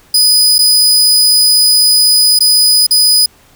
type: tone with dropouts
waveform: sawtooth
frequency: 4978 Hz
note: D#8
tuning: in tune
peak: -3 dBFS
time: 0.14-3.26 s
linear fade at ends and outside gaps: 5 ms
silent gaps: 0.583-0.589 / 2.39-2.405 / 2.867-2.908 s
effects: pink hiss -46 dBFS RMS until 3.55 s